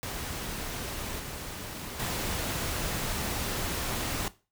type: noise with level steps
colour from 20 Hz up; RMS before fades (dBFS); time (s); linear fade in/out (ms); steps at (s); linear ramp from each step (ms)
pink; -36 / -39 / -32; 0.03-4.28; 0; 1.19 / 1.99; 10
effects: noise-tail reverb RT60 0.3 s tail -17 dB re dry